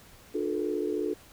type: tone cluster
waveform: sine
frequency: 299.2 / 357.2 / 432.1 / 474.9 Hz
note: D4 / F4 / A4 / A#4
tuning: +32 / +39 / -31 / +32 cents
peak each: -33 / -32 / -31 / -39 dBFS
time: 0.34-1.14 s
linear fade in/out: 10 ms
effects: pink hiss -54 dBFS RMS until 1.32 s